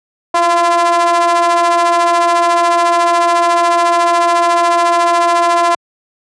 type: ring-modulated tone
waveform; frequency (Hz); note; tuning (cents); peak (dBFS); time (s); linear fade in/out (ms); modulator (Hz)
square; 170; F3; -46; -7; 0.34-5.75; 5; 857
effects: high-pass 100 Hz 12 dB/octave + resampled to 22050 Hz